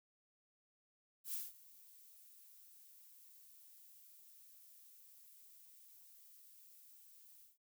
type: noise with ADSR envelope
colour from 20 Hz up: violet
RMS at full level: -41 dBFS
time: 1.24-7.58 s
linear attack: 98 ms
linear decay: 180 ms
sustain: -21 dB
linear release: 160 ms
effects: none